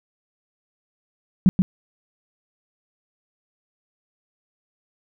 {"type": "tone with echo", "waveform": "sine", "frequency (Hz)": 186.3, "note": "F#3", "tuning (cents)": 12, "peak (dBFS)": -9, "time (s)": [1.46, 1.49], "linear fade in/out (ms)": 0, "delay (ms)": 130, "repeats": 1, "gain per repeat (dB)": -4, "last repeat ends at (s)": 1.62, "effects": []}